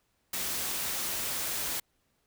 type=noise; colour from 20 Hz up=white; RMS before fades=-33 dBFS; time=0.33-1.8 s; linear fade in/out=5 ms; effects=pink hiss -74 dBFS RMS until 2.26 s